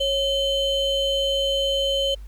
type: ring-modulated tone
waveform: triangle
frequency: 1809 Hz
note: A6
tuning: 48 cents sharp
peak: -15 dBFS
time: 0-2.15 s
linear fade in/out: 10 ms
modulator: 1260 Hz
effects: added 50 Hz sine -35 dBFS peak until 2.27 s + pink hiss -58 dBFS RMS until 2.27 s